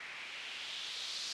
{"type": "noise with low-pass filter sweep", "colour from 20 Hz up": "blue", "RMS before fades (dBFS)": -43, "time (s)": [0, 1.33], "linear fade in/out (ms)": 5, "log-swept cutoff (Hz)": [2100, 4700], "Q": 2.6, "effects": ["low-pass 9000 Hz 12 dB/octave"]}